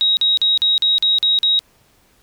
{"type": "tone bursts", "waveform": "sine", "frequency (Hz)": 3802, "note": "A#7", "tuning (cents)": 33, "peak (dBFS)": -12, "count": 8, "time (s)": [0.01, 1.591], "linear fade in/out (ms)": 0, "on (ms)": 160, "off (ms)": 43, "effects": ["pink hiss -56 dBFS RMS until 2.22 s"]}